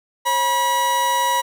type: tone pair together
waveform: 40% pulse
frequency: 539.8 / 968 Hz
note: C#5 / B5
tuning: -46 / -35 cents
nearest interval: minor seventh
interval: 1011 cents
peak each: -27 / -16 dBFS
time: 0.25-1.42 s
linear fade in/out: 20 ms
effects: none